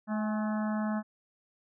harmonic tone with a mistuned harmonic, 214.7 Hz, A3, 42 cents flat, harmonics 1 / 3 / 4 / 5 / 6 / 7 / 8, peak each -29 / -39 / -41 / -43 / -45 / -46 / -47 dBFS, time 0.07-1.03 s, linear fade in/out 50 ms, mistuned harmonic 4, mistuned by -39 cents, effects none

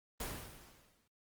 pink noise with exponential decay, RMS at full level -38 dBFS, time 0.2-1.08 s, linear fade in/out 5 ms, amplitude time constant 190 ms, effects Opus 24 kbps

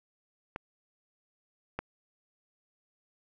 clicks, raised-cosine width 0.5 ms, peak -21 / -18 dBFS, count 2, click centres 0.561 / 1.79 s, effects none

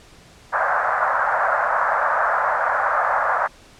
white band-pass noise, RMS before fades -20 dBFS, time 0.52-3.48 s, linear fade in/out 20 ms, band 580 to 1600 Hz, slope 48 dB/octave, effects pink hiss -48 dBFS RMS until 3.79 s + low-pass 8000 Hz 12 dB/octave

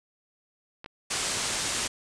clicks, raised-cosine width 0.3 ms, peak -24 dBFS, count 2, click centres 0.844 / 0.861 s
white low-pass noise, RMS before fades -30 dBFS, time 1.1-1.88 s, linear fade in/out 10 ms, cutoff 9200 Hz, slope 48 dB/octave
effects none

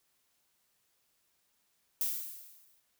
violet noise with exponential decay, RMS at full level -30 dBFS, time 2.01-2.8 s, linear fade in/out 1 ms, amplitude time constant 170 ms, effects white hiss -75 dBFS RMS until 2.99 s

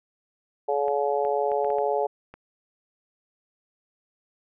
harmonic tone, 142.1 Hz, C#3, 43 cents sharp, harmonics 3 / 4 / 5 / 6, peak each -26 / -27 / -28 / -29 dBFS, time 0.68-2.07 s, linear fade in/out 10 ms
clicks, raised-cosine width 0.5 ms, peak -28 dBFS, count 7, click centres 0.882 / 1.25 / 1.517 / 1.646 / 1.703 / 1.785 / 2.34 s
effects none

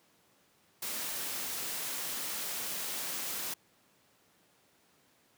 white noise, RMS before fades -37 dBFS, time 0.82-3.54 s, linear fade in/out 5 ms, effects pink hiss -67 dBFS RMS until 5.37 s + high-pass 150 Hz 12 dB/octave

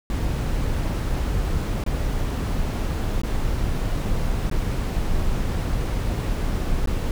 brown noise with dropouts, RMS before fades -23 dBFS, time 0.1-7.11 s, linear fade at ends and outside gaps 1 ms, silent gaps 1.839-1.863 / 3.217-3.234 / 4.499-4.513 / 6.859-6.873 s, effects none

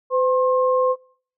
sine tone pair together, 509.9 / 1068 Hz, C5 / C6, -45 / +35 cents, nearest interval octave + minor second, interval 1280 cents, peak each -17 / -21 dBFS, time 0.1-0.96 s, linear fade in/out 50 ms, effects noise-tail reverb RT60 0.5 s tail -22 dB re dry

